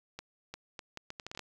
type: accelerating click train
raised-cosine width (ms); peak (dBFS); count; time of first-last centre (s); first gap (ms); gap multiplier
0.2; -24; 11; 0.19-1.393; 350; 0.72
effects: 10-bit